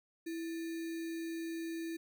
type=tone with sample-and-hold; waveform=sine; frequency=329.6 Hz; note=E4; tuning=in tune; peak=-37 dBFS; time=0.26-1.97 s; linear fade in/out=10 ms; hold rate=2100 Hz; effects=none